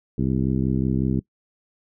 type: harmonic tone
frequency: 65.41 Hz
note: C2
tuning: in tune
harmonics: 1 / 2 / 3 / 4 / 5 / 6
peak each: -29 / -24 / -24 / -27 / -29 / -34 dBFS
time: 0.18-1.2 s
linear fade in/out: 5 ms
effects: noise-tail reverb RT60 0.1 s tail -21 dB re dry